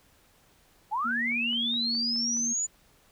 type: linear sweep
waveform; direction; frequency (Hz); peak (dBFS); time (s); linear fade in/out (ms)
sine; up; 795 to 7040; -26; 0.91-2.67; 20
type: tone with pitch glide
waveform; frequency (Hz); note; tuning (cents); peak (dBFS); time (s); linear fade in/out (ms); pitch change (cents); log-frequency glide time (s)
sine; 235.8 to 234.3; A#3 to A#3; +20 to +9; -33; 1.04-2.54; 20; -11; 1.44-1.64
type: click train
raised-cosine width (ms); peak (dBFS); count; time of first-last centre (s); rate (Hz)
0.5; -36; 7; 1.11-2.371; 4.76
effects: pink hiss -62 dBFS RMS until 3.11 s